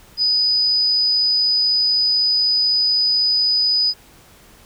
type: tone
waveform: sine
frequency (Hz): 4978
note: D#8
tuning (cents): 0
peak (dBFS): -14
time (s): 0.17-3.94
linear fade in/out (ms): 50
effects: pink hiss -48 dBFS RMS until 4.65 s